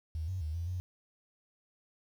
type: tone with pitch steps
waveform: sine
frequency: 79.4 / 93.2 / 77.5 / 84.8 / 90.6 Hz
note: D#2 / F#2 / D#2 / E2 / F#2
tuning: +36 / +13 / -6 / +50 / -36 cents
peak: -33 dBFS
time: 0.15-0.8 s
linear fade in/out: 0 ms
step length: 130 ms
effects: 10-bit